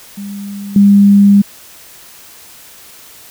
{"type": "tone with level steps", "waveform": "sine", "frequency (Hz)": 201, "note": "G3", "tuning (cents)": 44, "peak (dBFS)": [-22, -3], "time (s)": [0.17, 1.42], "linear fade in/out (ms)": 10, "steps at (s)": 0.76, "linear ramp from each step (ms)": 2, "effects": ["white hiss -38 dBFS RMS until 3.3 s"]}